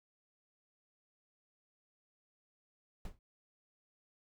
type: noise with exponential decay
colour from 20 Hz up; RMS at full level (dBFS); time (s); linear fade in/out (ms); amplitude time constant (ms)
brown; -36; 3.05-3.19; 2; 29
effects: none